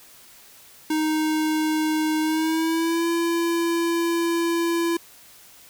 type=tone with pitch glide; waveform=square; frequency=311.1 to 337.3 Hz; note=D#4 to E4; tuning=0 to +40 cents; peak=-21 dBFS; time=0.9-4.97 s; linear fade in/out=5 ms; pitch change=+140 cents; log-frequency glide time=2.21-3.08 s; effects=white hiss -49 dBFS RMS until 5.69 s